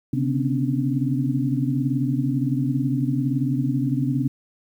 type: tone cluster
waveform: sine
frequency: 133.4 / 145.5 / 249 / 270.3 / 288.2 Hz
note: C3 / D3 / B3 / C#4 / D4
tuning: +34 / -16 / +14 / -44 / -33 cents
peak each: -23 / -32 / -26 / -27 / -27 dBFS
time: 0.13-4.28 s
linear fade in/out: 5 ms
effects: 9-bit